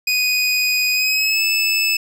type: tone with pitch glide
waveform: 25% pulse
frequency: 2489 to 2617 Hz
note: D#7 to E7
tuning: 0 to -13 cents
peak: -12 dBFS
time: 0.07-1.97 s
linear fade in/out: 5 ms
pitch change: +87 cents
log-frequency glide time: 0.92-1.43 s
effects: none